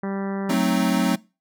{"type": "harmonic tone", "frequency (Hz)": 196, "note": "G3", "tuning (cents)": 0, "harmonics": [1, 2, 3, 4, 5, 6, 7, 8, 9, 10], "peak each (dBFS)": [-26, -32, -36, -38, -40, -42, -43, -44, -45, -46], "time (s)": [0.03, 0.54], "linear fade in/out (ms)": 5}
{"type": "chord", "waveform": "square", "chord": "F# diminished seventh", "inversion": "none", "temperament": "equal", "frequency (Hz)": [185, 220, 261.6, 311.1], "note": ["F#3", "A3", "C4", "Eb4"], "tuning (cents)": [0, 0, 0, 0], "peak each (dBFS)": [-23, -25, -24, -28], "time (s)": [0.49, 1.16], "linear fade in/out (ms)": 10}
{"effects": ["noise-tail reverb RT60 0.3 s tail -23 dB re dry"]}